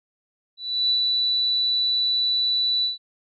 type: tone with ADSR envelope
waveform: sine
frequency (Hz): 3962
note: B7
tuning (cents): +5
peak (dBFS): -17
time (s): 0.57-2.98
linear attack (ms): 330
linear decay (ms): 83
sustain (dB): -2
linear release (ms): 140
effects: none